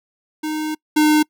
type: tone pair in turn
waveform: square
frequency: 308.7 / 304.5 Hz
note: D#4 / D#4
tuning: -14 / -37 cents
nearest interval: unison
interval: 23 cents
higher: first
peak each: -22 / -12 dBFS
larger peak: second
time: 0.43-0.75 / 0.96-1.23 s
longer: first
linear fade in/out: 10 ms
effects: noise-tail reverb RT60 0.1 s tail -26 dB re dry